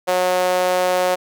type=tone with high-pass filter; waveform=sawtooth; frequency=182.1 Hz; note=F#3; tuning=27 cents flat; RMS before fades=-18 dBFS; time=0.07-1.16 s; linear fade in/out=20 ms; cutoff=580 Hz; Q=3.2; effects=none